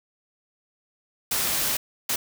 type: noise bursts at uneven times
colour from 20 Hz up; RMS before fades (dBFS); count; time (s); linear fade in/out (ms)
white; -25; 2; 1.31-1.77 / 2.09-2.16; 5
effects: none